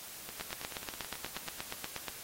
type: two click trains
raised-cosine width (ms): 0.2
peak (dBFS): -19 / -24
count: 15 / 12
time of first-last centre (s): 0.41-2.083 / 0.29-1.479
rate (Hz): 8.37 / 9.25
effects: white hiss -47 dBFS RMS until 2.23 s + AAC 48 kbps